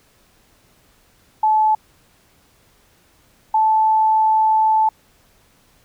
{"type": "tone pair in turn", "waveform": "sine", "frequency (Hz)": [865, 874], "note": ["A5", "A5"], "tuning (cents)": [-30, -12], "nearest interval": "unison", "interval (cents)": 18, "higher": "second", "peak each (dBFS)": -12, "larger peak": "neither", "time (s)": [[1.43, 1.75], [3.54, 4.89]], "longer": "second", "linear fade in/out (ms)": 5, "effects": ["pink hiss -56 dBFS RMS until 5.84 s"]}